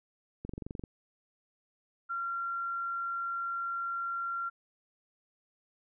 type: click train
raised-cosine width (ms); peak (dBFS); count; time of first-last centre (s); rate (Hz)
3; -26; 10; 0.45-0.838; 23.2
type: tone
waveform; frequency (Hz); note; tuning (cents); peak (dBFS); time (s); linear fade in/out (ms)
sine; 1375; F6; -27; -32; 2.09-4.5; 20
effects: none